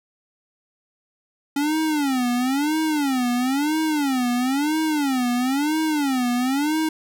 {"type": "tone with vibrato", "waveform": "square", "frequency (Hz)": 277.2, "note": "C#4", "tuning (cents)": 0, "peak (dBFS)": -20, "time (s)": [1.56, 6.89], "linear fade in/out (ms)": 5, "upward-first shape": "sine", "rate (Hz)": 1, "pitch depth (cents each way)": 230, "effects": []}